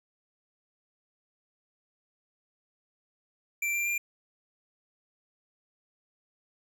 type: tone with pitch steps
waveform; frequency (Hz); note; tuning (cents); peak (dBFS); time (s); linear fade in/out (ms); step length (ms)
square; 2349 / 2369 / 2390; D7 / D7 / D7; 0 / +14 / +30; -28; 3.62-3.98; 5; 120
effects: none